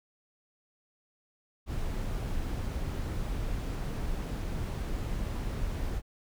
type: noise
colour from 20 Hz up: brown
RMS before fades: -33 dBFS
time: 1.66-6.02 s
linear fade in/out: 50 ms
effects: none